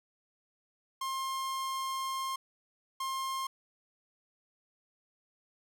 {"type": "tone bursts at uneven times", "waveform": "45% pulse", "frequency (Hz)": 1063, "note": "C6", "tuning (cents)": 27, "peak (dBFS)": -33, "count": 2, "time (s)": [[1.01, 2.36], [3, 3.47]], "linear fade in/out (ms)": 5, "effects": []}